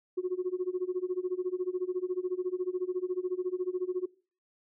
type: tone with tremolo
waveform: sine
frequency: 365.3 Hz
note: F#4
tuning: 22 cents flat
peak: -25 dBFS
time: 0.17-4.06 s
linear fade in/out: 10 ms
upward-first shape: sine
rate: 14 Hz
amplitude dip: 95%
effects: noise-tail reverb RT60 0.4 s tail -22 dB re dry + tanh soft clip ceiling -23 dBFS